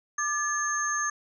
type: tone cluster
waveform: sine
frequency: 1193 / 1720 / 6390 Hz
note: D6 / A6 / G8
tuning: +27 / -40 / +32 cents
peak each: -30 dBFS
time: 0.18-1.1 s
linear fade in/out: 5 ms
effects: none